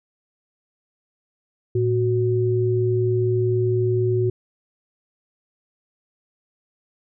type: tone pair together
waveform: sine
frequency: 113.34 / 369.1 Hz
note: A#2 / F#4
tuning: -48 / -4 cents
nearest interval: octave + minor sixth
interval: 2044 cents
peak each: -20 dBFS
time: 1.75-4.3 s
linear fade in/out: 5 ms
effects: none